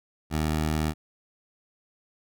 15% pulse tone, 77.5 Hz, D#2, 6 cents flat, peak -18 dBFS, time 0.3-0.94 s, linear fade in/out 50 ms, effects none

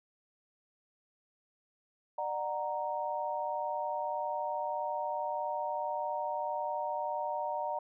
sine chord, D augmented, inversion none, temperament equal with one note detuned, 598.3 / 740 / 932.3 Hz, D5 / F#5 / A#5, +32 / 0 / 0 cents, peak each -37 / -38 / -35 dBFS, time 2.18-7.79 s, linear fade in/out 5 ms, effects none

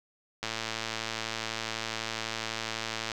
click train, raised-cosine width 0.2 ms, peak -15 dBFS, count 302, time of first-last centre 0.43-3.118 s, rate 112 Hz, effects none

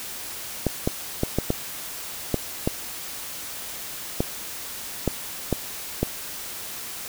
clicks, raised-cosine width 2 ms, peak -7 dBFS, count 11, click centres 0.667 / 0.875 / 1.234 / 1.386 / 1.504 / 2.343 / 2.675 / 4.205 / 5.077 / 5.527 / 6.03 s, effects white hiss -35 dBFS RMS until 7.08 s

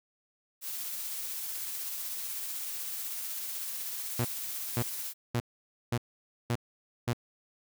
blue noise with tremolo, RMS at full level -36 dBFS, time 0.61-5.14 s, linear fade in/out 50 ms, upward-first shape triangle, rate 16 Hz, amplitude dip 25%
sawtooth tone bursts, 119.5 Hz, A#2, 43 cents sharp, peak -23 dBFS, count 6, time 4.19-7.132 s, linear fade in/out 5 ms, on 57 ms, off 520 ms
effects none

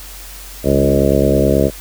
harmonic tone with a mistuned harmonic, 69.3 Hz, C#2, in tune, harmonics 1 / 2 / 3 / 4 / 5 / 6 / 7 / 8 / 9, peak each -19 / -19 / -19 / -19 / -19 / -19 / -19 / -19 / -19 dBFS, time 0.63-1.71 s, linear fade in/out 50 ms, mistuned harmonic 3, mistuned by -17 cents, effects added 46 Hz sine -34 dBFS peak until 1.8 s + white hiss -35 dBFS RMS until 1.8 s

